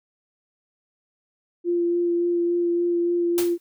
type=tone with vibrato; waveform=sine; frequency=346 Hz; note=F4; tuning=16 cents flat; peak=-19 dBFS; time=1.64-3.58 s; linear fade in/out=50 ms; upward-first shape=sine; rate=3.5 Hz; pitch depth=12 cents each way
type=noise with exponential decay; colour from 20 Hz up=white; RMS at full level=-25 dBFS; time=3.38-3.6 s; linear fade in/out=0 ms; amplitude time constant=46 ms
effects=none